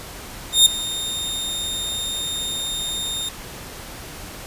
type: tone with ADSR envelope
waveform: sawtooth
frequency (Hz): 3664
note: A#7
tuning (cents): -31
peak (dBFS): -4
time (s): 0.52-3.29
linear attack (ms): 140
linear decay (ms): 5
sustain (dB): -17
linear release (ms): 4
effects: pink hiss -36 dBFS RMS until 4.46 s + resampled to 32000 Hz